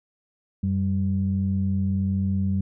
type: tone pair together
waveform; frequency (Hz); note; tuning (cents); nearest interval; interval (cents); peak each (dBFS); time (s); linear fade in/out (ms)
sine; 92.5 / 193.86; F#2 / G3; 0 / -19; octave + minor second; 1281; -23; 0.63-2.61; 5
effects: tanh soft clip ceiling -13 dBFS